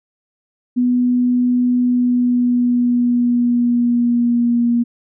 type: tone with pitch glide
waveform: sine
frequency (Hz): 246.9 to 237.4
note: B3 to A#3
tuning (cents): 0 to +32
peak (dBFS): -12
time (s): 0.76-4.84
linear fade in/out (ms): 20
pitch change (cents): -68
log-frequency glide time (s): 1.82-4.66
effects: none

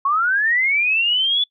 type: linear sweep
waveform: sine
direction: up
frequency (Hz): 1077 to 3469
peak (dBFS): -15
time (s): 0.05-1.44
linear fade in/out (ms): 5
effects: noise-tail reverb RT60 0.1 s tail -22 dB re dry

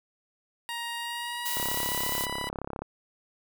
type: tone with pitch glide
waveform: 15% pulse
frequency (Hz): 939 to 988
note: A#5 to B5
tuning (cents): +12 to 0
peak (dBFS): -26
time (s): 0.69-2.49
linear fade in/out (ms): 0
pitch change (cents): +88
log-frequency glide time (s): 0.98-2.11
type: noise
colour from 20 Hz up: blue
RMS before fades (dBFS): -32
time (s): 1.45-2.26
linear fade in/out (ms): 10
type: click train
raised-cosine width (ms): 1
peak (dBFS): -20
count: 44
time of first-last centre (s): 1.57-2.82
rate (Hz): 34.4
effects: none

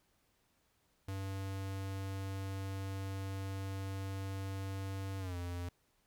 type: tone with pitch glide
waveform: square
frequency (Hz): 96.9 to 87.84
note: G2 to F2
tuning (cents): -20 to +11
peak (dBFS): -39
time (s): 1.08-5.69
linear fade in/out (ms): 5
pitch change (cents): -169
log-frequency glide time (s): 5.19-5.36
effects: pink hiss -75 dBFS RMS until 6.06 s

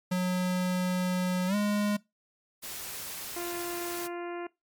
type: tone with pitch glide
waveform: square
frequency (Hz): 182.1 to 206.8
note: F#3 to G#3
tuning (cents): -27 to -7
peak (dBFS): -26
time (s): 0.11-1.97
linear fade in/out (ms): 10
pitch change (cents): +220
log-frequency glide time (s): 1.47-1.55
type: noise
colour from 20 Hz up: white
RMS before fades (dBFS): -39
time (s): 2.62-4.08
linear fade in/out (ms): 20
type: harmonic tone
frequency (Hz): 347.8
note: F4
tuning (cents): -7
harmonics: 1 / 2 / 3 / 4 / 5 / 6 / 7 / 8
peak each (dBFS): -35 / -41 / -45 / -47 / -49 / -51 / -52 / -53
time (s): 3.36-4.47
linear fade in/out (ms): 5
effects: noise-tail reverb RT60 0.2 s tail -21 dB re dry + MP3 96 kbps

